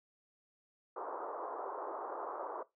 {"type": "band-pass noise", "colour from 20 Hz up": "white", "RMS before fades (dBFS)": -42, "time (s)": [0.96, 2.63], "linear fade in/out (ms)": 5, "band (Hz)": [350, 1200], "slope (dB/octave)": 48, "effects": ["noise-tail reverb RT60 0.2 s tail -19 dB re dry"]}